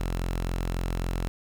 sawtooth tone, 43.65 Hz, F1, in tune, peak -23 dBFS, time 0-1.28 s, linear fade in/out 0 ms, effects 9-bit

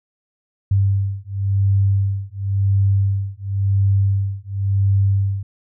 sine beating tone pair, 98 / 98.94 Hz, G2 / G2, 0 / +17 cents, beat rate 0.94 Hz, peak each -18 / -18 dBFS, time 0.71-5.43 s, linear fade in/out 5 ms, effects none

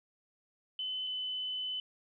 sine tone pair in turn, 3032 / 3019 Hz, F#7 / F#7, +42 / +34 cents, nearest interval unison, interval 8 cents, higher first, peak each -34 / -34 dBFS, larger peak neither, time 0.79-1.07 / 1.07-1.8 s, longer second, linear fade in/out 2 ms, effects none

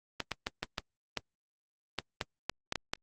clicks, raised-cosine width 0.2 ms, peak -14 dBFS, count 12, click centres 0.203 / 0.317 / 0.469 / 0.63 / 0.782 / 1.173 / 1.987 / 2.212 / 2.496 / 2.724 / 2.757 / 2.935 s, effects Opus 24 kbps

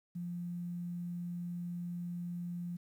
sine tone, 174.61 Hz, F3, in tune, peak -37 dBFS, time 0.15-2.77 s, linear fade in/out 10 ms, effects 11-bit

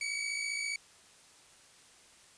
sawtooth tone pair together, 2229 / 2284 Hz, C#7 / D7, +9 / -49 cents, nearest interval unison, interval 42 cents, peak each -36 / -31 dBFS, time 0.01-0.76 s, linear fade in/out 2 ms, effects white hiss -59 dBFS RMS until 2.37 s + resampled to 22050 Hz

